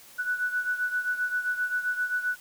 sine beating tone pair, 1480 / 1487.6 Hz, F#6 / F#6, 0 / +9 cents, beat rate 7.6 Hz, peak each -27 / -32 dBFS, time 0.18-2.36 s, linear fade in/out 20 ms, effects white hiss -51 dBFS RMS until 2.4 s

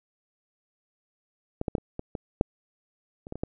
clicks, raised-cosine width 2 ms, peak -15 / -14 / -10 / -24 / -19 / -19 / -6 / -27 / -21 / -23 / -15 dBFS, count 11, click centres 1.614 / 1.682 / 1.752 / 1.782 / 1.994 / 2.152 / 2.411 / 3.269 / 3.324 / 3.356 / 3.435 s, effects none

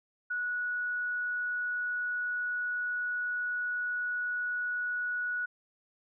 sine tone, 1466 Hz, F#6, 16 cents flat, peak -30 dBFS, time 0.3-5.46 s, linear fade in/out 10 ms, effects none

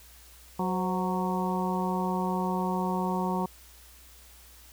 harmonic tone with a mistuned harmonic, 184.5 Hz, F#3, 5 cents flat, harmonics 1 / 2 / 3 / 4 / 5 / 6, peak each -29 / -34 / -39 / -36 / -32 / -38 dBFS, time 0.59-3.46 s, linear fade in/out 5 ms, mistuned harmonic 3, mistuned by -78 cents, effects added 60 Hz sine -54 dBFS peak until 4.72 s + white hiss -54 dBFS RMS until 4.72 s

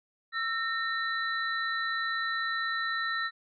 sine tone cluster, 1332 / 1835 / 3979 Hz, E6 / A#6 / B7, +18 / -28 / +12 cents, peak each -33 / -31 / -37 dBFS, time 0.32-3.31 s, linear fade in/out 50 ms, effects none

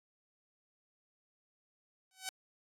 5% pulse tone with exponential growth, 756 Hz, F#5, 37 cents sharp, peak -23 dBFS, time 2.11-2.29 s, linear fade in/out 1 ms, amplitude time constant 37 ms, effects AAC 64 kbps

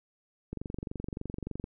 click train, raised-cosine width 3 ms, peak -23 dBFS, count 27, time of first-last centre 0.53-1.641 s, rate 23.4 Hz, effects none

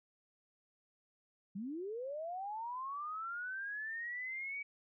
sine linear sweep, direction up, 181.5 to 2284 Hz, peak -39 dBFS, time 1.55-4.63 s, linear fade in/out 10 ms, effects none

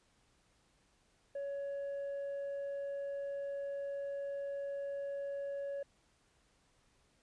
triangle tone with tanh clipping, 560 Hz, C#5, 18 cents sharp, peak -38 dBFS, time 1.35-5.83 s, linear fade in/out 5 ms, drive 7 dB, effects pink hiss -72 dBFS RMS until 7.22 s + resampled to 22050 Hz

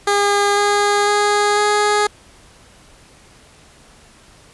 15% pulse tone with pitch steps, 405.9 / 409.4 / 413 / 416.6 Hz, G#4 / G#4 / G#4 / G#4, -40 / -25 / -10 / +5 cents, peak -7 dBFS, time 0.07-2.07 s, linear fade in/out 5 ms, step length 500 ms, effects pink hiss -47 dBFS RMS until 4.53 s + resampled to 24000 Hz

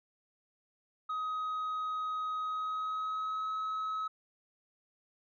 sine tone with pitch glide, 1260 to 1283.5 Hz, D#6 to E6, +21 to -47 cents, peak -30 dBFS, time 1.09-4.08 s, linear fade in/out 10 ms, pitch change +32 cents, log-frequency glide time 2.41-3.52 s, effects tanh soft clip ceiling -32 dBFS

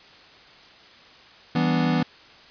square chord, E minor seventh, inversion none, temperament equal, 164.81 / 196 / 246.9 / 293.7 Hz, E3 / G3 / B3 / D4, 0 / 0 / 0 / 0 cents, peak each -24 / -30 / -24 / -30 dBFS, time 1.55-2.03 s, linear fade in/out 5 ms, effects white hiss -49 dBFS RMS until 2.5 s + resampled to 11025 Hz

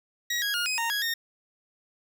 20% pulse tone with pitch steps, 1906 / 1649 / 1425 / 2518 / 925 / 1661 / 1840 Hz, A#6 / G#6 / F6 / D#7 / A#5 / G#6 / A#6, +38 / -13 / +34 / +20 / -14 / 0 / -23 cents, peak -21 dBFS, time 0.3-1.14 s, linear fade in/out 5 ms, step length 120 ms, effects none

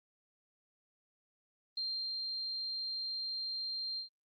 sine tone with ADSR envelope, 4178 Hz, C8, 3 cents flat, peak -34 dBFS, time 1.77-4.09 s, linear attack 4 ms, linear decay 340 ms, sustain -2 dB, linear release 110 ms, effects Opus 24 kbps

